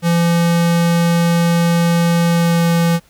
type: tone with pitch glide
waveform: square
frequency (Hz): 170 to 168.83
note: F3 to E3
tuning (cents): -46 to +42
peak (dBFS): -12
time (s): 0.02-3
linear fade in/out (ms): 50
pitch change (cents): -12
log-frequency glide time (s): 2.28-2.65
effects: pink hiss -52 dBFS RMS until 3.09 s